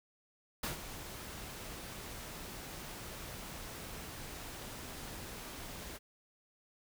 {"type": "noise with ADSR envelope", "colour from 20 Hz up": "pink", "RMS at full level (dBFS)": -36, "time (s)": [0.63, 5.99], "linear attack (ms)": 6, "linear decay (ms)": 130, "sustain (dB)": -10, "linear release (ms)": 32, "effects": []}